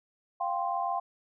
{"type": "chord", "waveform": "sine", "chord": "F suspended second", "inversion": "none", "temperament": "just", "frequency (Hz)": [698.5, 785.8, 1047.7], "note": ["F5", "G5", "C6"], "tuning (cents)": [0, 4, 2], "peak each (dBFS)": [-32, -32, -33], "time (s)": [0.4, 1], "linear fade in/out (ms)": 10, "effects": []}